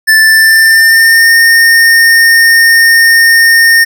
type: tone with pitch glide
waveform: square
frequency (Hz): 1760 to 1831.6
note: A6 to A#6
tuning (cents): 0 to -31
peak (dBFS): -3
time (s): 0.07-3.85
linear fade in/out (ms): 20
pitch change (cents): +69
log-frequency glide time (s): 0.19-1.36
effects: none